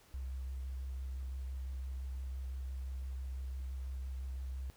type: tone with vibrato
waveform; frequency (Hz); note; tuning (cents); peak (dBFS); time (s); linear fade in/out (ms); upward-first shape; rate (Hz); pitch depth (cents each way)
sine; 65.41; C2; 0; -38; 0.14-4.7; 0; sine; 5.9; 17
effects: pink hiss -64 dBFS RMS until 4.76 s